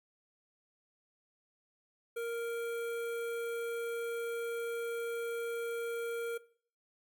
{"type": "tone with notch filter", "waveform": "square", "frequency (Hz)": 466.2, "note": "A#4", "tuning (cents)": 0, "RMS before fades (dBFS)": -37, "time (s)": [2.16, 6.38], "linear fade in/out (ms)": 10, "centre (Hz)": 5000, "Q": 0.77, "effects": ["noise-tail reverb RT60 0.5 s tail -19 dB re dry"]}